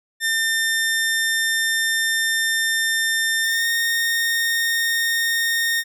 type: tone with pitch glide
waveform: sawtooth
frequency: 1800 to 1839.9 Hz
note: A6 to A#6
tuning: +39 to -23 cents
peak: -15 dBFS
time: 0.2-5.84 s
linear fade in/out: 50 ms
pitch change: +38 cents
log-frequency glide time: 3.43-3.67 s
effects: none